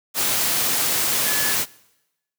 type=tone in noise; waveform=sine; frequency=1713 Hz; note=A6; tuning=47 cents flat; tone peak=-27 dBFS; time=1.23-1.56 s; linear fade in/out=50 ms; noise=white; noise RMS=-21 dBFS; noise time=0.14-1.66 s; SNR=-9 dB; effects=noise-tail reverb RT60 0.9 s tail -22 dB re dry + high-pass 100 Hz 12 dB/octave